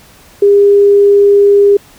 sine tone, 404 Hz, G#4, 48 cents flat, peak -3 dBFS, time 0.42-1.77 s, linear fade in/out 5 ms, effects pink hiss -41 dBFS RMS until 1.98 s

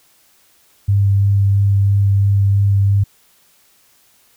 sine tone with vibrato, 99.6 Hz, G2, 28 cents sharp, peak -10 dBFS, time 0.88-3.04 s, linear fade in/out 10 ms, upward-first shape sine, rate 3 Hz, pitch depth 10 cents each way, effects white hiss -54 dBFS RMS until 4.36 s

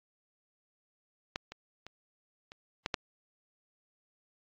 clicks, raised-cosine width 0.2 ms, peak -15 / -25 / -27 / -29 / -13 / -11 dBFS, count 6, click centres 1.359 / 1.52 / 1.866 / 2.519 / 2.861 / 2.942 s, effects low-pass 5000 Hz 12 dB/octave + AAC 64 kbps

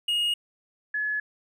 triangle / sine tone pair in turn, 2866 / 1704.1 Hz, F7 / G#6, +44 / +44 cents, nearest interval major sixth, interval 900 cents, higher first, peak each -21 / -25 dBFS, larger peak first, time 0.08-0.34 / 0.94-1.2 s, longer neither, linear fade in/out 5 ms, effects none

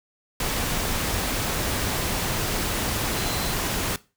sine tone in noise, 4080 Hz, C8, 44 cents flat, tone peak -37 dBFS, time 3.17-3.53 s, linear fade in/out 2 ms, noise pink, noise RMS -26 dBFS, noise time 0.4-3.96 s, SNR -14 dB, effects noise-tail reverb RT60 0.3 s tail -19 dB re dry

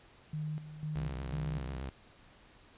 sine tone with tremolo, 153.1 Hz, D#3, 28 cents flat, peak -34 dBFS, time 0.33-1.78 s, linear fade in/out 5 ms, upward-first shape square, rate 2 Hz, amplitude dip 70%
sawtooth tone with vibrato, 65.41 Hz, C2, in tune, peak -34 dBFS, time 0.95-1.9 s, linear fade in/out 10 ms, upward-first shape triangle, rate 8.2 Hz, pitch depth 110 cents each way
effects pink hiss -60 dBFS RMS until 2.77 s + resampled to 8000 Hz

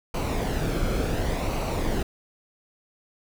brown noise with flanger, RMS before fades -26 dBFS, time 0.14-2.03 s, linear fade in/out 5 ms, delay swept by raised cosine 0.57 to 1.09 ms, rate 0.69 Hz, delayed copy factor -0.5, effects none

